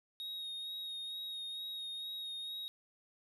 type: tone with vibrato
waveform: triangle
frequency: 3749 Hz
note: A#7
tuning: 9 cents sharp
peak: -39 dBFS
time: 0.2-2.68 s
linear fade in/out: 0 ms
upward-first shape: sine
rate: 2.2 Hz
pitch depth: 22 cents each way
effects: none